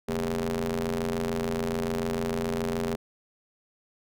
sawtooth ring-modulated tone, 86.9 Hz, F2, 8 cents flat, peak -20 dBFS, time 0.08-2.96 s, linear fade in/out 10 ms, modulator 317 Hz, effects none

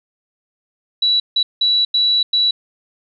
sine tone bursts at uneven times, 3930 Hz, B7, 9 cents flat, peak -12 dBFS, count 5, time 1.02-1.2 / 1.36-1.43 / 1.61-1.85 / 1.94-2.23 / 2.33-2.51 s, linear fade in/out 5 ms, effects none

